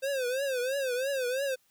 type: tone with vibrato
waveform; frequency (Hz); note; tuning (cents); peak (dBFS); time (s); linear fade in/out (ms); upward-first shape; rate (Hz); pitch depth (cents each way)
square; 523.3; C5; 0; -29; 0.02-1.56; 20; triangle; 3; 150
effects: white hiss -69 dBFS RMS until 1.7 s